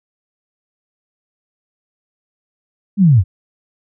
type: linear sweep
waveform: sine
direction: down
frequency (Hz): 211.9 to 79.5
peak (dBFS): -6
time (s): 2.97-3.24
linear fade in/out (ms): 50
effects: none